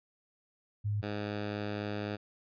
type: tone pair in turn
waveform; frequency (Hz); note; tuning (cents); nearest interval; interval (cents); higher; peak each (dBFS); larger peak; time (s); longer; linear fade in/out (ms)
sine / 10% pulse; 103.83 / 103.83; G#2 / G#2; 0 / 0; unison; 0; neither; -29 / -26; second; 0.84-1.02 / 1.02-2.17; second; 20
effects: resampled to 11025 Hz